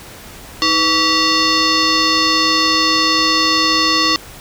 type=tone with frequency modulation; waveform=sine; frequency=2768 Hz; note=F7; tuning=16 cents flat; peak=-11 dBFS; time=0.62-4.16 s; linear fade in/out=0 ms; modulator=817 Hz; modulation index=3.1; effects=pink hiss -36 dBFS RMS until 4.4 s